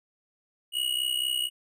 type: tone with amplitude modulation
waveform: square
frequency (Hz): 2900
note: F#7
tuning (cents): -35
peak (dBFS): -23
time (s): 0.72-1.5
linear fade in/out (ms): 50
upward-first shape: sine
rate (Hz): 64.3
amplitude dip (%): 80
effects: none